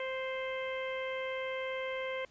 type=harmonic tone; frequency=523.3 Hz; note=C5; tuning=in tune; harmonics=1 / 2 / 3 / 4 / 5 / 6; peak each=-36 / -44 / -47 / -41 / -49 / -49 dBFS; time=0-2.25 s; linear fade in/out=2 ms; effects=pink hiss -64 dBFS RMS until 2.3 s + resampled to 16000 Hz